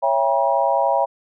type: chord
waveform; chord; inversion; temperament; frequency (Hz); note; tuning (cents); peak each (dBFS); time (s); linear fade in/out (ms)
sine; C# diminished seventh; none; just; 554.4 / 665.2 / 798.3 / 957.9; C#5 / E5 / G5 / Bb5; 0 / +16 / +31 / +47; -21; 0.02-1.06; 20
effects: none